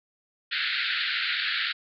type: band-pass noise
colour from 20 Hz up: pink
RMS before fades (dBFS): -28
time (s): 0.51-1.73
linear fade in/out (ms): 20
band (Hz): 1400 to 4500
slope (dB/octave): 96
effects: none